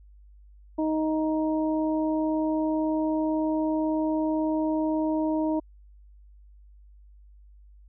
harmonic tone, 312.7 Hz, D#4, 9 cents sharp, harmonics 1 / 2 / 3, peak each -24 / -30 / -34 dBFS, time 0.78-5.6 s, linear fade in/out 10 ms, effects added 50 Hz sine -49 dBFS peak until 7.88 s

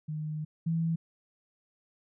sine tone pair in turn, 153.6 / 164.46 Hz, D#3 / E3, -22 / -4 cents, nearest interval minor second, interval 118 cents, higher second, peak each -32 / -26 dBFS, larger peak second, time 0.08-0.45 / 0.66-0.96 s, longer first, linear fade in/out 10 ms, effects none

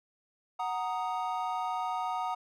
triangle chord, D# minor, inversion first, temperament equal, 740 / 932.3 / 1244.5 Hz, F#5 / A#5 / D#6, 0 / 0 / 0 cents, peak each -32 / -33 / -35 dBFS, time 0.59-2.35 s, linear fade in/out 10 ms, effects none

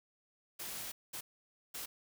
white noise bursts at uneven times, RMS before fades -43 dBFS, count 3, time 0.59-0.92 / 1.13-1.21 / 1.74-1.86 s, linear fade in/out 10 ms, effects none

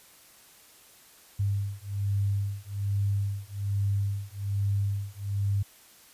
sine beating tone pair, 99.5 / 100.7 Hz, G2 / G2, +26 / +47 cents, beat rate 1.2 Hz, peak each -29 dBFS, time 1.39-5.63 s, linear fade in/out 10 ms, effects white hiss -55 dBFS RMS until 6.13 s + resampled to 32000 Hz

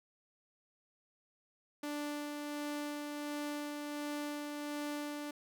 sawtooth tone with tremolo, 293.7 Hz, D4, in tune, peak -33 dBFS, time 1.83-5.31 s, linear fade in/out 5 ms, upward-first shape sine, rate 1.4 Hz, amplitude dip 30%, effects none

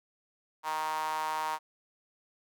sawtooth tone with high-pass filter, 156.1 Hz, D#3, 6 cents sharp, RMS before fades -33 dBFS, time 0.63-1.59 s, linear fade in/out 50 ms, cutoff 940 Hz, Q 5.8, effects none

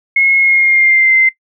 sine tone with pitch glide, 2168 to 2076 Hz, C#7 to C7, -39 to -14 cents, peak -7 dBFS, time 0.16-1.29 s, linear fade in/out 5 ms, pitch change -75 cents, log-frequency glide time 0.38-1.14 s, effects noise-tail reverb RT60 0.1 s tail -18 dB re dry

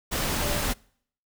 sine tone in noise, 587.3 Hz, D5, in tune, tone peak -32 dBFS, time 0.41-0.61 s, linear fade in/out 20 ms, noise pink, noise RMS -27 dBFS, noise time 0.11-0.74 s, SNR -8 dB, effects noise-tail reverb RT60 0.6 s tail -25 dB re dry

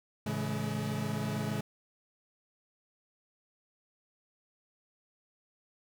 40% pulse chord, A major seventh, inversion none, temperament equal with one note detuned, 110 / 138.59 / 164.81 / 211.8 Hz, A2 / C#3 / E3 / G#3, 0 / 0 / 0 / +34 cents, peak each -38 / -36 / -39 / -35 dBFS, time 0.26-1.61 s, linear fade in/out 5 ms, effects none

